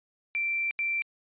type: tone bursts at uneven times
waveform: sine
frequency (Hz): 2349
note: D7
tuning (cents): 0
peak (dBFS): -26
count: 2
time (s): 0.35-0.71 / 0.79-1.02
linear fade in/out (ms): 0
effects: resampled to 8000 Hz